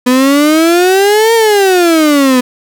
35% pulse exponential two-way sweep, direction up then down, 246.9 to 463.6 to 246.9 Hz, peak -4 dBFS, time 0.06-2.41 s, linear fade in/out 10 ms, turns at 1.34 s, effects none

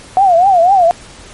sine tone with vibrato, 730 Hz, F#5, 24 cents flat, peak -5 dBFS, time 0.17-0.91 s, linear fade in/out 0 ms, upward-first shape triangle, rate 4 Hz, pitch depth 190 cents each way, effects pink hiss -36 dBFS RMS until 1.33 s + MP3 48 kbps

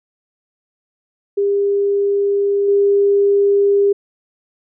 sine tone with level steps, 401.7 Hz, G4, 42 cents sharp, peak -13 / -10 dBFS, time 1.37-3.93 s, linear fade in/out 10 ms, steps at 2.68 s, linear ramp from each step 5 ms, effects none

